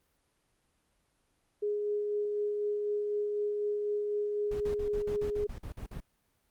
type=tone with tremolo; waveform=sine; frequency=415.3 Hz; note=G#4; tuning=in tune; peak=-28 dBFS; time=1.62-5.47 s; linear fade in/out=10 ms; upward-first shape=sine; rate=4 Hz; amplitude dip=25%
type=noise bursts; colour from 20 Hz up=brown; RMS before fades=-40 dBFS; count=11; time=4.51-6.004 s; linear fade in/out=5 ms; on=94 ms; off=46 ms
effects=pink hiss -74 dBFS RMS until 6.5 s + Opus 32 kbps